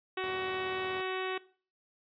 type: harmonic tone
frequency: 374.6 Hz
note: F#4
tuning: 21 cents sharp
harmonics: 1 / 2 / 3 / 4 / 5 / 6 / 7 / 8 / 9 / 10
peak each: -35 / -41 / -40 / -43 / -43 / -46 / -43 / -46 / -50 / -49 dBFS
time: 0.17-1.38 s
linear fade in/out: 5 ms
type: chord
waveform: 5% pulse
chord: E diminished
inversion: none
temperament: just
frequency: 82.41 / 98.89 / 118.67 Hz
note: E2 / G2 / Bb2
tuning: 0 / +16 / +31 cents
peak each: -40 dBFS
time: 0.24-1.01 s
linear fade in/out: 0 ms
effects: noise-tail reverb RT60 0.4 s tail -18 dB re dry + resampled to 11025 Hz